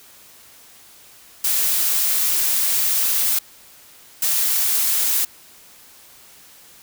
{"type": "noise bursts at uneven times", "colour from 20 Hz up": "blue", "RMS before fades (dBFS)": -19, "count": 2, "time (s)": [[1.44, 3.39], [4.22, 5.25]], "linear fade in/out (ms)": 5, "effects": ["white hiss -47 dBFS RMS until 6.82 s"]}